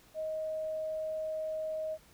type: tone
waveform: sine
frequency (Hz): 628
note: D#5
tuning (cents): +16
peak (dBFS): -33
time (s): 0.14-1.98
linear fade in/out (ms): 50
effects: pink hiss -61 dBFS RMS until 2.13 s